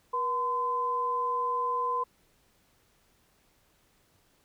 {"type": "tone pair together", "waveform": "sine", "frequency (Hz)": [482.3, 1022], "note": ["B4", "C6"], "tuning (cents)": [-41, -41], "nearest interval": "octave + minor second", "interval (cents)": 1300, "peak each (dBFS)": [-35, -27], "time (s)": [0.13, 2.04], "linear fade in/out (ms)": 10, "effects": ["pink hiss -67 dBFS RMS until 4.44 s"]}